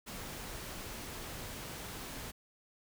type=noise; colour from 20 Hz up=pink; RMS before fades=-44 dBFS; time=0.06-2.32 s; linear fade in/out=20 ms; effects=none